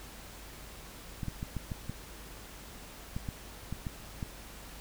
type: clicks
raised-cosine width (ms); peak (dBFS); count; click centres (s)
5; -23; 11; 1.232 / 1.283 / 1.429 / 1.567 / 1.718 / 1.896 / 3.165 / 3.288 / 3.726 / 3.868 / 4.228
effects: added 50 Hz sine -51 dBFS peak until 4.8 s + pink hiss -49 dBFS RMS until 4.8 s